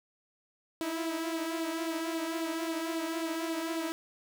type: tone with flanger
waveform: sawtooth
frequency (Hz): 326.9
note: E4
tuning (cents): -14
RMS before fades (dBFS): -34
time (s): 0.81-3.92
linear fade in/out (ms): 0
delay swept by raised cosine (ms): 0.23 to 5.53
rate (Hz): 3.7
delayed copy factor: +0.5
effects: none